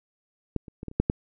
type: clicks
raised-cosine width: 3 ms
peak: -13 / -29 / -23 / -21 / -30 / -7 / -9 dBFS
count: 7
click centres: 0.563 / 0.682 / 0.831 / 0.883 / 0.914 / 1 / 1.099 s
effects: none